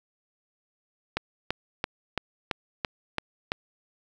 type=click train; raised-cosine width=0.3 ms; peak=-10 dBFS; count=8; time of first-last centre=1.17-3.519 s; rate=2.98 Hz; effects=8-bit